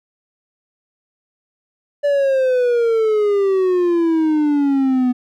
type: exponential sweep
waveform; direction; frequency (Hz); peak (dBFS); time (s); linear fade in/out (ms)
triangle; down; 582 to 246.9; -11; 2.03-5.13; 20
effects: none